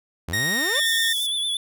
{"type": "exponential sweep", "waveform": "sawtooth", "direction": "up", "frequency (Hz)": [75, 622.3], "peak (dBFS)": -24, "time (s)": [0.28, 0.8], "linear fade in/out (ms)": 5}
{"type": "tone with pitch glide", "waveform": "sawtooth", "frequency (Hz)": [1864.7, 1826.3], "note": ["A#6", "A#6"], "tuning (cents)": [0, -36], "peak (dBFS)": -18, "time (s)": [0.33, 1.13], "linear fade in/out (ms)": 5, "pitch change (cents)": -36, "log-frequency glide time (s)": [0.54, 0.71]}
{"type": "tone with vibrato", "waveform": "square", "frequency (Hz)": 3463, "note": "A7", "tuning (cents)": -28, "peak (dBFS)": -23, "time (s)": [0.75, 1.57], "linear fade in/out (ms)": 2, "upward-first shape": "triangle", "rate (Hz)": 8.8, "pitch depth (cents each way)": 54}
{"type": "high-pass noise", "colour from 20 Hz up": "white", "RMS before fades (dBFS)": -34, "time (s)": [0.85, 1.27], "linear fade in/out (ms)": 10, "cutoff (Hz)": 4900, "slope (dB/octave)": 96}
{"effects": []}